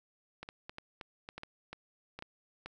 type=clicks; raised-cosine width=0.3 ms; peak=-27 dBFS; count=12; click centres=0.43 / 0.489 / 0.695 / 0.784 / 1.012 / 1.289 / 1.38 / 1.434 / 1.73 / 2.19 / 2.224 / 2.66 s; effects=none